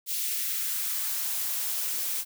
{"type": "noise with high-pass filter sweep", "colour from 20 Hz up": "blue", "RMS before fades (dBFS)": -30, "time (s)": [0.06, 2.25], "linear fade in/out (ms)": 50, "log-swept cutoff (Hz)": [3000, 210], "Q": 1.2, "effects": []}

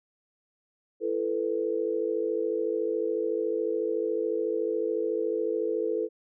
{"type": "chord", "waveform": "sine", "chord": "E suspended fourth", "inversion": "none", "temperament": "equal with one note detuned", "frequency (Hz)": [335.4, 440, 493.9], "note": ["E4", "A4", "B4"], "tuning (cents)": [30, 0, 0], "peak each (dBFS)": [-32, -28, -31], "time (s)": [1, 6.09], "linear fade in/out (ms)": 50, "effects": []}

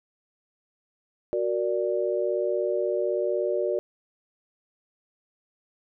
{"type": "chord", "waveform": "sine", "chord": "Gb augmented", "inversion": "none", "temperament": "equal", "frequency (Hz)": [370, 466.2, 587.3], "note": ["Gb4", "Bb4", "D5"], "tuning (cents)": [0, 0, 0], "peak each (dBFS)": [-27, -29, -27], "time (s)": [1.33, 3.79], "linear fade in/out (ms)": 0, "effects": []}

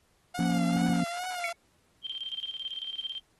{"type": "tone with vibrato", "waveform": "sawtooth", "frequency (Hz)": 710, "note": "F5", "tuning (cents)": 28, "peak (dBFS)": -30, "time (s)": [0.34, 1.53], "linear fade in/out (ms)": 10, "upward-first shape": "triangle", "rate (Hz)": 2.4, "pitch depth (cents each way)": 79}
{"type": "chord", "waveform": "triangle", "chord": "Bb minor", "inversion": "second", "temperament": "equal", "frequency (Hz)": [174.61, 233.1, 277.2], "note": ["F3", "Bb3", "Db4"], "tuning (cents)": [0, 0, 0], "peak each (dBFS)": [-25, -28, -29], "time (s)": [0.39, 1.04], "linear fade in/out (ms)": 2}
{"type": "tone with exponential decay", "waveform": "sine", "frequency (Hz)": 2217, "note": "C#7", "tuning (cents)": 0, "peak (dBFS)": -24, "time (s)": [1.44, 1.55], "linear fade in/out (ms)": 1, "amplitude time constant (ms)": 22}
{"type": "tone with tremolo", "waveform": "sine", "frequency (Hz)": 3155, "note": "G7", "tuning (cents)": 10, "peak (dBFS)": -32, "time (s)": [2.04, 3.2], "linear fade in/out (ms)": 5, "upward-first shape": "square", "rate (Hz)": 18, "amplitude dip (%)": 75}
{"effects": ["pink hiss -69 dBFS RMS until 3.39 s", "AAC 32 kbps"]}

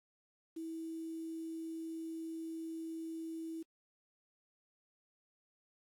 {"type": "tone with quantisation", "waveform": "sine", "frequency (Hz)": 325.2, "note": "E4", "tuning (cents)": -23, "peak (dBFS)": -40, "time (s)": [0.56, 3.63], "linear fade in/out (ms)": 10, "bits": 10, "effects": ["AAC 64 kbps"]}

